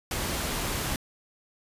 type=noise with amplitude modulation; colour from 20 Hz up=pink; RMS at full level=-29 dBFS; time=0.11-0.96 s; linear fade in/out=2 ms; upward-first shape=sine; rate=243 Hz; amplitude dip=25%; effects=resampled to 32000 Hz

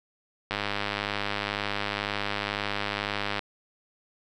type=click train; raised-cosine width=0.3 ms; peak=-12 dBFS; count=295; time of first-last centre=0.51-3.392 s; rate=102 Hz; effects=none

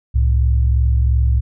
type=tone pair together; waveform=sine; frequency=66.8 / 109.66 Hz; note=C2 / A2; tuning=+36 / -5 cents; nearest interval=major sixth; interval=859 cents; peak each=-12 / -19 dBFS; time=0.14-1.41 s; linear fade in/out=20 ms; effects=none

